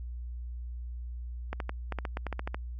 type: clicks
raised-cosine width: 0.5 ms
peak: -19 dBFS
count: 12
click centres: 1.53 / 1.602 / 1.694 / 1.923 / 1.987 / 2.052 / 2.171 / 2.267 / 2.327 / 2.394 / 2.475 / 2.545 s
effects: added 60 Hz sine -36 dBFS peak until 2.79 s